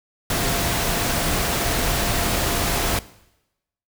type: tone in noise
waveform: sine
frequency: 691 Hz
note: F5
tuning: 19 cents flat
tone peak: -32 dBFS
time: 0.3-2.99 s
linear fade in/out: 2 ms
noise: pink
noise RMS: -22 dBFS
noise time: 0.3-2.99 s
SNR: -13 dB
effects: noise-tail reverb RT60 0.9 s tail -19 dB re dry